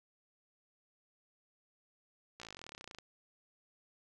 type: slowing click train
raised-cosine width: 0.2 ms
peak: -30 dBFS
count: 24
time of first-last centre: 2.4-2.986 s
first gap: 16 ms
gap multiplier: 1.04
effects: none